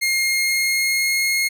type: tone with pitch glide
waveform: sawtooth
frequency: 2133 to 2152 Hz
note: C7 to C7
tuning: +33 to +48 cents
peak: -14 dBFS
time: 0.01-1.49 s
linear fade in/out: 20 ms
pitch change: +15 cents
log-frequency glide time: 0.18-1.16 s
effects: none